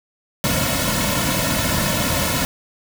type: noise with comb filter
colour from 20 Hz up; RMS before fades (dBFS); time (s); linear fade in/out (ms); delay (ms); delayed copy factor
pink; -20; 0.44-2.45; 0; 2.5; -0.85
effects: none